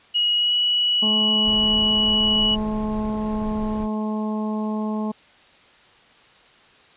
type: tone with pitch glide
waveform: sine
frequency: 2900 to 2932 Hz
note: F#7 to F#7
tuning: -35 to -16 cents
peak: -17 dBFS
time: 0.14-2.56 s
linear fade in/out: 20 ms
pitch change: +19 cents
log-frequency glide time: 0.36-0.58 s
type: harmonic tone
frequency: 214.6 Hz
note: A3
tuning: 43 cents flat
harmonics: 1 / 2 / 3 / 4 / 5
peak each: -23 / -33 / -35 / -35 / -37 dBFS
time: 1.02-5.12 s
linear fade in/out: 10 ms
type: noise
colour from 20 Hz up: brown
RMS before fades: -33 dBFS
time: 1.43-3.88 s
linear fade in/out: 50 ms
effects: white hiss -52 dBFS RMS until 6.96 s + resampled to 8000 Hz